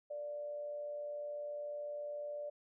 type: tone with amplitude modulation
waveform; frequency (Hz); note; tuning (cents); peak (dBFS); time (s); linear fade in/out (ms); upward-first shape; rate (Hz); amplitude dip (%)
sine; 587; D5; -1; -38; 0.1-2.5; 10; sine; 120; 35
effects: none